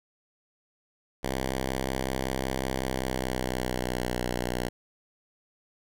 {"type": "tone with pitch glide", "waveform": "5% pulse", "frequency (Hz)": [65.41, 61.38], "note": ["C2", "B1"], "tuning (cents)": [0, -10], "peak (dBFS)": -17, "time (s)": [1.23, 4.69], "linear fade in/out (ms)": 10, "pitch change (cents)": -110, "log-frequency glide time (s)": [2.76, 4.2], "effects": []}